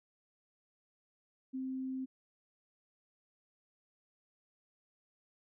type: tone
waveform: sine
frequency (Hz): 261.6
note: C4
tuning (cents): 0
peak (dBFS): -36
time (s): 1.53-2.06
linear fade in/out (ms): 20
effects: none